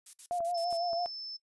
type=noise bursts; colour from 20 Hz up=violet; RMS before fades=-44 dBFS; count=6; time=0.06-0.774 s; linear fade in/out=5 ms; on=74 ms; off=54 ms
type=tone with vibrato; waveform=sine; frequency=690 Hz; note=F5; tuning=21 cents flat; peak=-30 dBFS; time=0.31-1.06 s; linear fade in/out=0 ms; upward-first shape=sine; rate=6 Hz; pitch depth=50 cents each way
type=clicks; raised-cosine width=1 ms; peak=-34 dBFS; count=3; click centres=0.405 / 0.727 / 0.932 s
type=tone; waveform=sine; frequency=5274 Hz; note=E8; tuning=in tune; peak=-39 dBFS; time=0.54-1.37 s; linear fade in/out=10 ms
effects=noise-tail reverb RT60 0.1 s tail -19 dB re dry + resampled to 24000 Hz